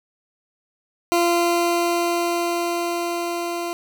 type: tone with level ramp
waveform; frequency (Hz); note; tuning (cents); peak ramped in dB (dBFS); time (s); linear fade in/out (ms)
20% pulse; 344.2; F4; -25; -11 to -20; 1.12-3.73; 0
effects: none

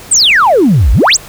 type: exponential two-way sweep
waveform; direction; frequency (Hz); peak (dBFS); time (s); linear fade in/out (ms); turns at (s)
sine; down then up; 8890 to 49.76 to 8890; -3; 0.11-1.17; 10; 0.92
effects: tanh soft clip ceiling -1 dBFS + pink hiss -32 dBFS RMS until 1.28 s

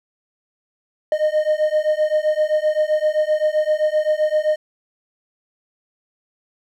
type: beating tone pair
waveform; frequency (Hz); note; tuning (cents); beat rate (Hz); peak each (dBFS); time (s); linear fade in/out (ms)
triangle; 610 / 617.7; D#5 / D#5; -34 / -13; 7.7; -17; 1.12-4.56; 2
effects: none

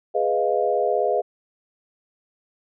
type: chord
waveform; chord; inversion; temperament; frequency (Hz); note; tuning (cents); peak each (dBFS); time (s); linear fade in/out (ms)
sine; F half-diminished seventh; first; equal; 415.3 / 493.9 / 622.3 / 698.5; Ab4 / Cb5 / Eb5 / F5; 0 / 0 / 0 / 0; -24; 0.14-1.22; 20
effects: none

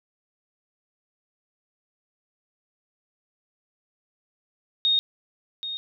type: tone with echo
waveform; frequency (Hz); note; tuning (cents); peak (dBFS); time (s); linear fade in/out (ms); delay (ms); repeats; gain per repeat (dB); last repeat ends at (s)
sine; 3713; A#7; -8; -18; 4.85-4.99; 0; 780; 1; -11; 5.77
effects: none

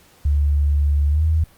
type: tone with pitch glide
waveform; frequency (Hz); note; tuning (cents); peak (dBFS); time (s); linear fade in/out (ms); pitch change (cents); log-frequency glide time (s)
sine; 72.4 to 79.41; D2 to D#2; -24 to +36; -14; 0.25-1.44; 5; +160; 1.09-1.24
effects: pink hiss -52 dBFS RMS until 1.57 s + Opus 48 kbps

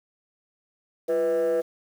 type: tone with frequency modulation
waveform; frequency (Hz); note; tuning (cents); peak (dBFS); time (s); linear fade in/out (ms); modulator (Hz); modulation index
sine; 493.9; B4; 0; -18; 1.08-1.62; 20; 150; 0.67
effects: tanh soft clip ceiling -20 dBFS + 8-bit

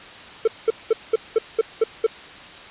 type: tone bursts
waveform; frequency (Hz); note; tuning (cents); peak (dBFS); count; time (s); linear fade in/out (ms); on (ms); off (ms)
triangle; 447.4; A4; +29; -11; 8; 0.45-2.066; 5; 27; 200
effects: white hiss -40 dBFS RMS until 2.7 s + resampled to 8000 Hz

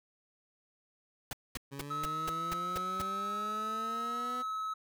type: noise bursts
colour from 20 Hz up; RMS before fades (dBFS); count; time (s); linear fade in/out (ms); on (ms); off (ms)
pink; -38; 8; 1.31-3.018; 2; 21; 220
type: linear sweep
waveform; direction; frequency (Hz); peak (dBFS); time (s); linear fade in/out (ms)
20% pulse; up; 137.3 to 250; -37; 1.71-4.43; 20
type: tone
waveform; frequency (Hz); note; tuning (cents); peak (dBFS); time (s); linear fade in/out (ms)
triangle; 1290; E6; -38; -32; 1.9-4.74; 10
effects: none

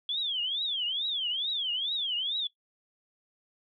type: tone with vibrato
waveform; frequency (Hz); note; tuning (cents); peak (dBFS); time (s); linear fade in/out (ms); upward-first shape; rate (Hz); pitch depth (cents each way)
sine; 3317; G#7; -3; -28; 0.09-2.47; 2; triangle; 2.3; 290
effects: noise-tail reverb RT60 0.1 s tail -17 dB re dry

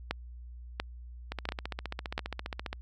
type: two click trains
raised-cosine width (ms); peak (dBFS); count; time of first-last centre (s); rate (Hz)
0.3; -14 / -19; 4 / 22; 0.11-2.179 / 1.32-2.729; 1.45 / 14.9
effects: added 60 Hz sine -43 dBFS peak until 2.81 s

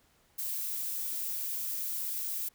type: noise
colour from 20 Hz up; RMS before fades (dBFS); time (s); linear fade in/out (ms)
violet; -35; 0.38-2.49; 10
effects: pink hiss -67 dBFS RMS until 2.54 s

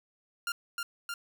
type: tone with echo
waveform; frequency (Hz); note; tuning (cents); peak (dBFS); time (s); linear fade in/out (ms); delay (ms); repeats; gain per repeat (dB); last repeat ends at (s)
sawtooth; 1396.9; F6; 0; -27; 0.47-0.52; 2; 310; 2; -2; 1.14
effects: none

